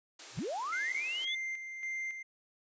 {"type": "high-pass noise", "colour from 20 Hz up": "white", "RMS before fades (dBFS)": -47, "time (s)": [0.19, 1.25], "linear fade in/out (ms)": 5, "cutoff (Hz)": 280, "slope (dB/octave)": 48}
{"type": "tone with exponential growth", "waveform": "triangle", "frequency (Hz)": 120.1, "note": "B2", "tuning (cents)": -48, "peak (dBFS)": -35, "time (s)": [0.3, 0.39], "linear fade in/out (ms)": 0, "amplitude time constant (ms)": 18}
{"type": "linear sweep", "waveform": "sine", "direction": "up", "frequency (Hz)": [111.2, 3553], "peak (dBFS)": -34, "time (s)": [0.37, 1.35], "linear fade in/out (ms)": 5}
{"type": "tone with tremolo", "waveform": "triangle", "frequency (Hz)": 2093, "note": "C7", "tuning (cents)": 0, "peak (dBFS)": -33, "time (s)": [0.72, 2.23], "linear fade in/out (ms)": 10, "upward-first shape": "square", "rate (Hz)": 1.8, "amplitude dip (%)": 50}
{"effects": ["resampled to 16000 Hz"]}